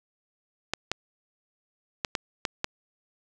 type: clicks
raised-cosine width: 0.2 ms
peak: -9 dBFS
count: 6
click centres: 0.736 / 0.916 / 2.048 / 2.152 / 2.452 / 2.644 s
effects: none